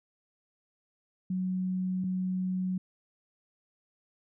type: tone pair in turn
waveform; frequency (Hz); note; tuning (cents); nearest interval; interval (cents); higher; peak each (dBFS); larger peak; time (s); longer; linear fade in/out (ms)
sine; 185 / 185; F#3 / F#3; 0 / 0; unison; 0; neither; -28; neither; 1.3-2.04 / 2.04-2.78; neither; 5
effects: none